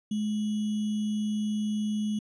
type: tone with sample-and-hold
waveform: sine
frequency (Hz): 211.6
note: G#3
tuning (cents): +33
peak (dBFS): -26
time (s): 0.11-2.19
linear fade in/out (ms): 5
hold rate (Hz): 3150
effects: resampled to 22050 Hz